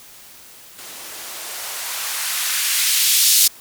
violet noise with band-pass filter sweep, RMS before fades -20 dBFS, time 0.78-3.48 s, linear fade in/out 10 ms, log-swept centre 230 to 4600 Hz, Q 0.97, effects white hiss -43 dBFS RMS until 3.6 s

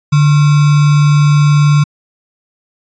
sine tone with sample-and-hold, 146.83 Hz, D3, in tune, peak -5 dBFS, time 0.12-1.84 s, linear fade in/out 10 ms, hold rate 1225 Hz, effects resampled to 16000 Hz

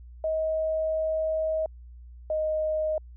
sine tone pair in turn, 633 / 622.1 Hz, D#5 / D#5, +30 / 0 cents, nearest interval unison, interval 30 cents, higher first, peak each -24 dBFS, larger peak neither, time 0.24-1.66 / 2.3-2.98 s, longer first, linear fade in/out 2 ms, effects added 60 Hz sine -43 dBFS peak until 3.16 s

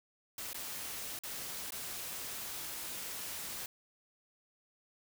white noise with dropouts, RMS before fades -42 dBFS, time 0.38-3.66 s, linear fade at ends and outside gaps 2 ms, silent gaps 0.532-0.544 / 1.19-1.235 / 1.706-1.721 s, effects none

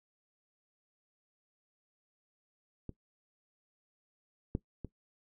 clicks, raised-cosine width 3 ms, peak -28 / -19 / -27 dBFS, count 3, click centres 2.893 / 4.551 / 4.847 s, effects noise-tail reverb RT60 0.1 s tail -18 dB re dry

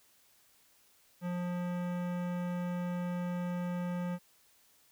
sine tone with hard clipping, 177.1 Hz, F3, 24 cents sharp, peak -35 dBFS, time 1.21-4.19 s, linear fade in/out 50 ms, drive 18 dB, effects white hiss -66 dBFS RMS until 4.91 s

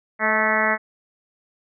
harmonic tone with a mistuned harmonic, 217.8 Hz, A3, 17 cents flat, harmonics 1 / 2 / 3 / 4 / 5 / 6 / 7 / 8 / 9 / 10, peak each -29 / -31 / -25 / -27 / -28 / -27 / -27 / -25 / -23 / -29 dBFS, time 0.19-0.78 s, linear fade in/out 50 ms, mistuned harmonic 3, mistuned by -24 cents, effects none

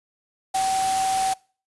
sine tone in noise, 765 Hz, G5, 42 cents flat, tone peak -20 dBFS, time 0.54-1.34 s, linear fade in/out 10 ms, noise white, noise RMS -29 dBFS, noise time 0.54-1.34 s, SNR +6 dB, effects noise-tail reverb RT60 0.4 s tail -24 dB re dry + resampled to 24000 Hz

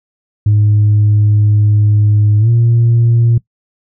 sine tone with pitch glide, 104.8 to 116.96 Hz, G#2 to A#2, +16 to +6 cents, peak -5 dBFS, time 0.46-3.38 s, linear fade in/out 5 ms, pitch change +190 cents, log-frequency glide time 2.39-2.49 s, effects noise-tail reverb RT60 0.1 s tail -21 dB re dry + tanh soft clip ceiling -4 dBFS

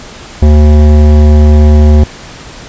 sine tone with hard clipping, 75 Hz, D2, 37 cents sharp, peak -3 dBFS, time 0.42-2.04 s, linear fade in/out 5 ms, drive 15 dB, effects pink hiss -29 dBFS RMS until 2.68 s + resampled to 16000 Hz

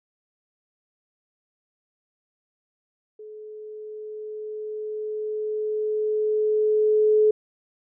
sine tone with level ramp, 428.1 Hz, A4, 47 cents flat, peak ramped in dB -38 to -14 dBFS, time 3.19-7.31 s, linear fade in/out 5 ms, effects none

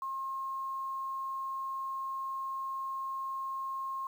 sine tone with quantisation, 1071 Hz, C6, 40 cents sharp, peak -34 dBFS, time 0.02-4.07 s, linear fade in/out 2 ms, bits 10, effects none

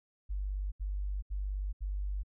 sine tone bursts, 49 Hz, G1, in tune, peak -32 dBFS, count 4, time 0.29-2.235 s, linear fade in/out 20 ms, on 430 ms, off 75 ms, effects none

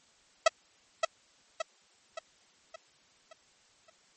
sawtooth tone with echo, 650 Hz, E5, 24 cents flat, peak -13 dBFS, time 0.46-0.48 s, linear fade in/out 5 ms, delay 570 ms, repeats 6, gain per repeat -6 dB, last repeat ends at 3.9 s, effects white hiss -64 dBFS RMS until 4.16 s + MP3 32 kbps

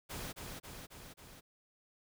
pink noise with echo, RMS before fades -43 dBFS, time 0.09-0.33 s, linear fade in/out 20 ms, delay 270 ms, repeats 4, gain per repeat -3 dB, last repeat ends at 1.41 s, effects none

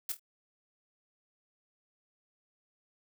blue noise with echo, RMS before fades -34 dBFS, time 0.09-0.12 s, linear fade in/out 2 ms, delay 25 ms, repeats 3, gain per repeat -10 dB, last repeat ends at 0.195 s, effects none

